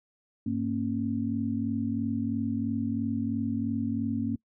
sine tone cluster, 102 / 229.8 / 272.8 Hz, G#2 / A#3 / C#4, -31 / -25 / -28 cents, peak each -35 / -29 / -31 dBFS, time 0.46-4.36 s, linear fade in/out 5 ms, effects noise-tail reverb RT60 0.1 s tail -23 dB re dry

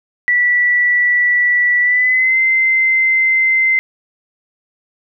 sine tone with pitch glide, 1957 to 2073 Hz, B6 to C7, -16 to -17 cents, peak -10 dBFS, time 0.28-3.79 s, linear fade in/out 0 ms, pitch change +99 cents, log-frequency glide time 1.81-2.38 s, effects none

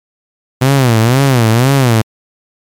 sawtooth tone with vibrato, 124.1 Hz, B2, 9 cents sharp, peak -3 dBFS, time 0.61-2.02 s, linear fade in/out 10 ms, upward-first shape sine, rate 2 Hz, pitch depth 200 cents each way, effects MP3 96 kbps

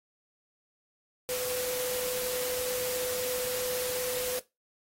sine tone in noise, 501 Hz, B4, 25 cents sharp, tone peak -32 dBFS, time 1.29-4.39 s, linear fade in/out 0 ms, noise white, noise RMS -35 dBFS, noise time 1.29-4.39 s, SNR 0 dB, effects noise-tail reverb RT60 0.2 s tail -17 dB re dry + AAC 48 kbps

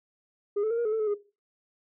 sine tone with pitch steps, 409 / 436 / 462.9 / 472.3 / 428.3 / 443.8 / 429.2 / 412.2 Hz, G#4 / A4 / A#4 / A#4 / A4 / A4 / A4 / G#4, -26 / -16 / -12 / +23 / -47 / +15 / -43 / -13 cents, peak -22 dBFS, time 0.56-1.144 s, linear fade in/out 10 ms, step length 73 ms, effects noise-tail reverb RT60 0.3 s tail -17 dB re dry + tanh soft clip ceiling -23 dBFS

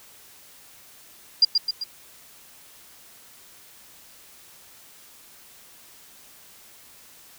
sine tone with echo, 4800 Hz, D8, 37 cents sharp, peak -11 dBFS, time 1.42-1.45 s, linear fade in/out 5 ms, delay 130 ms, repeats 3, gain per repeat -5 dB, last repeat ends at 1.84 s, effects white hiss -50 dBFS RMS until 7.38 s

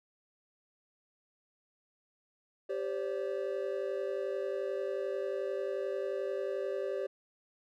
triangle chord, G suspended fourth, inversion none, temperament equal with one note detuned, 392 / 523.3 / 574.6 Hz, G4 / C5 / D5, 0 / 0 / -38 cents, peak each -34 / -36 / -36 dBFS, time 2.69-7.07 s, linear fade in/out 10 ms, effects none

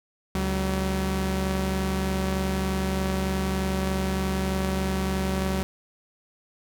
sawtooth tone pair together, 71.09 / 190 Hz, C#2 / F#3, +44 / +46 cents, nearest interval octave + perfect fourth, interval 1702 cents, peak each -24 / -22 dBFS, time 0.35-5.63 s, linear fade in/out 0 ms, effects none

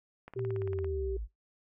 click train, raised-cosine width 0.5 ms, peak -31 dBFS, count 11, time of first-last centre 0.28-0.845 s, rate 17.7 Hz
sine linear sweep, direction down, 123.47 to 49 Hz, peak -34 dBFS, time 0.35-1.28 s, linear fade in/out 50 ms
sine tone, 388.2 Hz, G4, 17 cents flat, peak -33 dBFS, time 0.36-1.17 s, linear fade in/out 5 ms
effects noise-tail reverb RT60 0.2 s tail -25 dB re dry

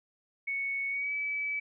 sine tone with pitch glide, 2217 to 2295 Hz, C#7 to D7, 0 to -40 cents, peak -30 dBFS, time 0.47-1.6 s, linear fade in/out 10 ms, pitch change +60 cents, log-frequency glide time 0.89-1.13 s, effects none

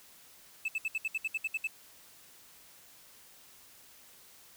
triangle tone bursts, 2621 Hz, E7, 11 cents flat, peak -28 dBFS, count 11, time 0.65-1.673 s, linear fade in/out 5 ms, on 33 ms, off 66 ms, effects white hiss -57 dBFS RMS until 4.56 s

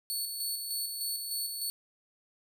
15% pulse tone with tremolo, 4435 Hz, C#8, in tune, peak -25 dBFS, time 0.1-1.7 s, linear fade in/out 0 ms, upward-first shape square, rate 3.3 Hz, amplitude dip 40%, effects none

